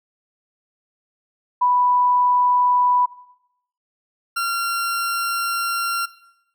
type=tone pair in turn; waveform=sine / 40% pulse; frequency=987.8 / 1376.5 Hz; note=B5 / F6; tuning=0 / -25 cents; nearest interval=tritone; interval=575 cents; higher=second; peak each=-14 / -19 dBFS; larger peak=first; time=1.61-3.06 / 4.36-6.06 s; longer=second; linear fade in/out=10 ms; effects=noise-tail reverb RT60 0.8 s tail -18 dB re dry